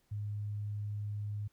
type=tone; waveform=sine; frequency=103.83 Hz; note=G#2; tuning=in tune; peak=-35 dBFS; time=0.11-1.48 s; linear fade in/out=10 ms; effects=pink hiss -74 dBFS RMS until 1.52 s